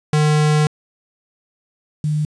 square / sine tone pair in turn, 151.5 / 151.5 Hz, D#3 / D#3, -46 / -46 cents, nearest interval unison, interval 0 cents, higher neither, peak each -13 / -16 dBFS, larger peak first, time 0.13-0.67 / 2.04-2.25 s, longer first, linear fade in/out 2 ms, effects resampled to 22050 Hz + 7-bit

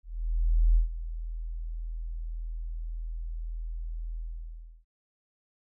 sine tone with ADSR envelope, 40.89 Hz, E1, 13 cents flat, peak -17 dBFS, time 0.03-4.85 s, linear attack 730 ms, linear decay 120 ms, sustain -15 dB, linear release 680 ms, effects none

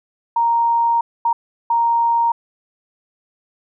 sine tone bursts at uneven times, 932 Hz, A#5, 1 cent flat, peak -13 dBFS, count 3, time 0.36-1.01 / 1.25-1.33 / 1.7-2.32 s, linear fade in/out 5 ms, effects none

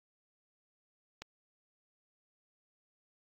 click, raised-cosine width 0.2 ms, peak -25 dBFS, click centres 1.22 s, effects AAC 64 kbps

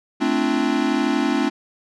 square chord, D minor seventh, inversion second, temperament equal with one note detuned, 220 / 261.6 / 293.7 / 343.4 Hz, A3 / C4 / D4 / F4, 0 / 0 / 0 / -29 cents, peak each -26 / -23 / -23 / -26 dBFS, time 0.2-1.5 s, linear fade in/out 20 ms, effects low-pass 5000 Hz 12 dB/octave

